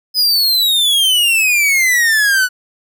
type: exponential sweep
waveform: 45% pulse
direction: down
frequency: 5070 to 1469 Hz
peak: -10 dBFS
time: 0.14-2.49 s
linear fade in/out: 50 ms
effects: none